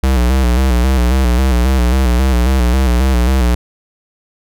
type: tone with vibrato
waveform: square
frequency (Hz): 63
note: B1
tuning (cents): +35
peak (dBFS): -10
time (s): 0.03-3.55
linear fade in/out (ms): 5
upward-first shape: square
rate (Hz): 3.7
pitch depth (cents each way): 77
effects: none